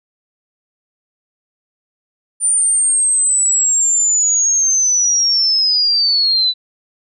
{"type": "linear sweep", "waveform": "sine", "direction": "down", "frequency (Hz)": [9200, 3951], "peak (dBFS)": -11, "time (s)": [2.4, 6.54], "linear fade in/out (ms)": 50, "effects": []}